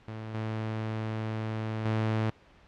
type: tone with level steps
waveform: sawtooth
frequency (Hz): 110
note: A2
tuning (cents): 0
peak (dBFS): -33 / -27 / -22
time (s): 0.08-2.3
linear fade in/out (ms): 0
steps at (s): 0.34 / 1.85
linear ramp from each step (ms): 2
effects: pink hiss -58 dBFS RMS until 2.67 s + low-pass 3000 Hz 12 dB/octave